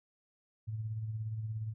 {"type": "tone with tremolo", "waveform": "sine", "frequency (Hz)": 109.7, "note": "A2", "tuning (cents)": -5, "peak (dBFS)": -33, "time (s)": [0.67, 1.74], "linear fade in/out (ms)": 20, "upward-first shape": "sine", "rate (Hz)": 17, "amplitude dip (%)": 45, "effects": []}